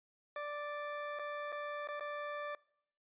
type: tone with dropouts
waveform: 20% pulse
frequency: 587.3 Hz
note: D5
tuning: in tune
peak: -34 dBFS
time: 0.36-2.55 s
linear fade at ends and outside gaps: 2 ms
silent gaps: 1.189-1.194 / 1.521-1.525 / 1.874-1.886 / 1.997-2.007 s
effects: noise-tail reverb RT60 0.7 s tail -23 dB re dry + resampled to 8000 Hz